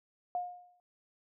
sine tone with exponential decay, 714 Hz, F5, 38 cents sharp, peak -29 dBFS, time 0.35-0.8 s, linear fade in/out 1 ms, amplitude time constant 97 ms, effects none

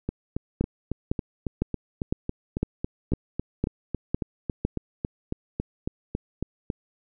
two click trains, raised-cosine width 3 ms, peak -14 / -10 dBFS, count 25 / 9, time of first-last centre 0.09-6.702 / 0.61-4.65 s, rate 3.63 / 1.98 Hz, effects none

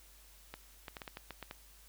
clicks, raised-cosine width 0.3 ms, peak -27 dBFS, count 9, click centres 0.54 / 0.882 / 0.968 / 1.018 / 1.078 / 1.171 / 1.307 / 1.427 / 1.511 s, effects added 50 Hz sine -60 dBFS peak until 1.88 s + white hiss -61 dBFS RMS until 1.88 s

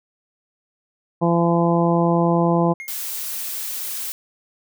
harmonic tone, 170 Hz, F3, 46 cents flat, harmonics 1 / 2 / 3 / 4 / 5 / 6, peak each -18 / -21 / -23 / -24 / -25 / -26 dBFS, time 1.21-2.74 s, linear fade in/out 20 ms
triangle tone with exponential decay, 2141 Hz, C7, 39 cents sharp, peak -26 dBFS, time 2.8-3.06 s, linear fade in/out 0 ms, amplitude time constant 55 ms
blue noise, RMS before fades -28 dBFS, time 2.88-4.12 s, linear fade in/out 0 ms
effects none

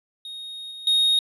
triangle tone with level steps, 3729 Hz, A#7, in tune, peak -32 / -34 / -15 dBFS, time 0.25-1.19 s, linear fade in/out 2 ms, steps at 0.71 / 0.87 s, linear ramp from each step 2 ms, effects resampled to 32000 Hz

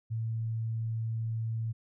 sine tone, 112.8 Hz, A2, 44 cents sharp, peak -30 dBFS, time 0.1-1.73 s, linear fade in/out 20 ms, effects none

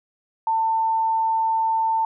sine tone, 895 Hz, A5, 29 cents sharp, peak -18 dBFS, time 0.47-2.05 s, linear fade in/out 2 ms, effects none

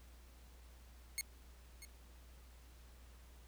10% pulse tone with echo, 2171 Hz, C#7, 37 cents flat, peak -28 dBFS, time 1.18-1.21 s, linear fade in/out 0 ms, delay 640 ms, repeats 1, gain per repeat -14 dB, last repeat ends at 1.85 s, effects added 60 Hz sine -57 dBFS peak until 3.47 s + pink hiss -66 dBFS RMS until 3.47 s

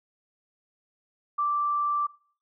sine tone, 1172 Hz, D6, 4 cents flat, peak -23 dBFS, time 1.38-2.07 s, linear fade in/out 10 ms, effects noise-tail reverb RT60 0.5 s tail -22 dB re dry

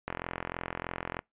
click train, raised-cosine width 0.5 ms, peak -18 dBFS, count 49, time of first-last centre 0.08-1.191 s, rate 43.2 Hz, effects noise-tail reverb RT60 0.2 s tail -26 dB re dry + resampled to 8000 Hz

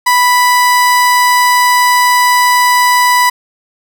30% pulse tone, 987.8 Hz, B5, in tune, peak -4 dBFS, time 0.06-3.3 s, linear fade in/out 10 ms, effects none

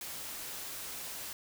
white noise, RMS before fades -42 dBFS, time 0.01-1.33 s, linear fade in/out 2 ms, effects none

